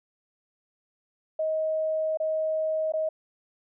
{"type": "tone with dropouts", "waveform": "sine", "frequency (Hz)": 630, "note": "D#5", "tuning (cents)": 21, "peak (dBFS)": -24, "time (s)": [1.39, 3.09], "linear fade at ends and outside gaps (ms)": 5, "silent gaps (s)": [[2.173, 2.2], [2.922, 2.936]], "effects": []}